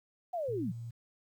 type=linear sweep; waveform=sine; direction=down; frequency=740 to 147.4 Hz; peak=-32 dBFS; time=0.33-0.72 s; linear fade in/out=10 ms
type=tone; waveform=sine; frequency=116.54 Hz; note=A#2; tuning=in tune; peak=-39 dBFS; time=0.48-0.91 s; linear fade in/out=10 ms
effects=11-bit